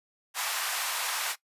pink high-pass noise, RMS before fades -31 dBFS, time 0.34-1.36 s, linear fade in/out 50 ms, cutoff 830 Hz, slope 24 dB/octave, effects noise-tail reverb RT60 0.1 s tail -19 dB re dry + resampled to 32000 Hz

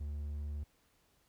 triangle tone, 73.42 Hz, D2, in tune, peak -35 dBFS, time 0-0.64 s, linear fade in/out 10 ms, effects pink hiss -72 dBFS RMS until 1.28 s

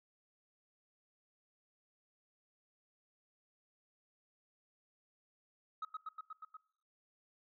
sine tone with echo, 1274 Hz, D#6, 41 cents sharp, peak -35 dBFS, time 5.82-5.85 s, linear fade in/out 5 ms, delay 120 ms, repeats 6, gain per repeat -2 dB, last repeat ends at 6.57 s, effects noise-tail reverb RT60 0.7 s tail -21 dB re dry + tanh soft clip ceiling -37 dBFS

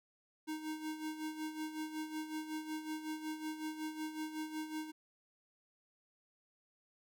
square tone with tremolo, 311.1 Hz, D#4, in tune, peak -38 dBFS, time 0.47-4.92 s, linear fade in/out 20 ms, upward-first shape sine, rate 5.4 Hz, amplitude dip 65%, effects none

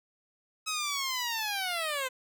10% pulse linear sweep, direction down, 1286 to 504 Hz, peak -22 dBFS, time 0.66-2.09 s, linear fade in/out 20 ms, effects none

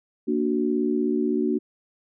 sine chord, Bb augmented, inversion none, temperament equal, 233.1 / 293.7 / 370 Hz, Bb3 / D4 / F#4, 0 / 0 / 0 cents, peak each -25 dBFS, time 0.27-1.59 s, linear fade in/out 20 ms, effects none

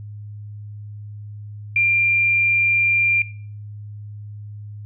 sine tone, 2384 Hz, D7, 25 cents sharp, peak -14 dBFS, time 1.76-3.22 s, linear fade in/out 2 ms, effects noise-tail reverb RT60 0.5 s tail -20 dB re dry + added 104 Hz sine -32 dBFS peak until 4.85 s

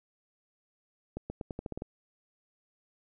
accelerating click train, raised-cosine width 2 ms, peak -23 dBFS, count 9, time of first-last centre 1.17-1.821 s, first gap 130 ms, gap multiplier 0.86, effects none

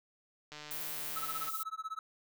click train, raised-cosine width 0.2 ms, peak -29 dBFS, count 146, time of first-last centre 0.52-1.487 s, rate 150 Hz
violet noise, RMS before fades -40 dBFS, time 0.71-1.63 s, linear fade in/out 0 ms
triangle tone with tremolo, 1300 Hz, E6, 24 cents flat, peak -33 dBFS, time 1.16-1.99 s, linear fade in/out 2 ms, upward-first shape sine, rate 16 Hz, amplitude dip 100%
effects none

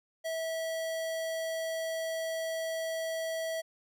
square tone, 650 Hz, E5, 24 cents flat, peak -33 dBFS, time 0.24-3.62 s, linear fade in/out 20 ms, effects none

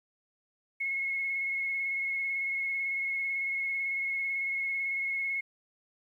sine tone with vibrato, 2175 Hz, C#7, 33 cents flat, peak -29 dBFS, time 0.8-5.41 s, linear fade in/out 10 ms, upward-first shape square, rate 18 Hz, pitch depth 14 cents each way, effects 11-bit

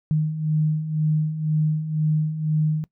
sine beating tone pair, 153 / 155 Hz, D#3 / D#3, -29 / -6 cents, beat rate 2 Hz, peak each -26 / -20 dBFS, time 0.11-2.84 s, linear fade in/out 0 ms, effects noise-tail reverb RT60 0.1 s tail -21 dB re dry

